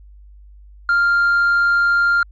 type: tone with tanh clipping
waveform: sine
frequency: 1396.9 Hz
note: F6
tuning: in tune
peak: -13 dBFS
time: 0.89-2.23 s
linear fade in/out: 2 ms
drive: 1 dB
effects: added 50 Hz sine -40 dBFS peak until 2.31 s + AAC 64 kbps